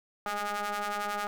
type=ring-modulated tone; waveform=sawtooth; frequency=204.9 Hz; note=G#3; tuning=23 cents flat; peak=-24 dBFS; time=0.26-1.27 s; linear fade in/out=0 ms; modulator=1030 Hz; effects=none